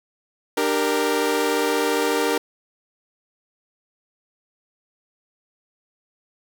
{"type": "chord", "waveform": "sawtooth", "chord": "G minor", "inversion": "second", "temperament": "equal with one note detuned", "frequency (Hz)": [298.3, 392, 466.2], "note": ["D4", "G4", "Bb4"], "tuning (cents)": [27, 0, 0], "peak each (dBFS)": [-21, -21, -18], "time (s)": [0.57, 2.38], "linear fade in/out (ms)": 5, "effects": []}